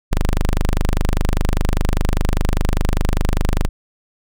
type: tone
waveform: sawtooth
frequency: 25 Hz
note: G0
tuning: 35 cents sharp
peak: -10 dBFS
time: 0.11-3.69 s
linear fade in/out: 10 ms
effects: none